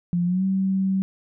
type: tone with pitch glide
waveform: sine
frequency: 174.61 to 191.52 Hz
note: F3 to G3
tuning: 0 to -40 cents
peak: -19 dBFS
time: 0.13-1.02 s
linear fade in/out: 0 ms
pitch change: +160 cents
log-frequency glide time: 0.25-0.44 s
effects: none